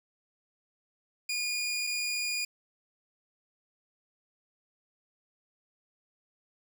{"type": "tone pair in turn", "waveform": "20% pulse", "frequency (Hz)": [2438, 2438], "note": ["D#7", "D#7"], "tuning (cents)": [-36, -36], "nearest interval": "unison", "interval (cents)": 0, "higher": "neither", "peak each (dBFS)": -25, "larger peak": "neither", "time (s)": [[1.29, 1.87], [1.87, 2.45]], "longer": "neither", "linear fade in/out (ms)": 5, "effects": []}